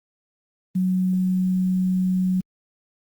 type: tone with quantisation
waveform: sine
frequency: 185 Hz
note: F#3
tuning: in tune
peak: -18 dBFS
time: 0.75-2.41 s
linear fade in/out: 10 ms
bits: 8
effects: Opus 24 kbps